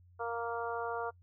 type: harmonic tone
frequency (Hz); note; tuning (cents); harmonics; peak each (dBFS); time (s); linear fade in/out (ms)
233.1; A#3; 0; 2 / 3 / 4 / 5 / 6; -38 / -40 / -41 / -42 / -43; 0.19-1.11; 20
effects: noise-tail reverb RT60 0.1 s tail -25 dB re dry + added 89 Hz sine -58 dBFS peak until 1.22 s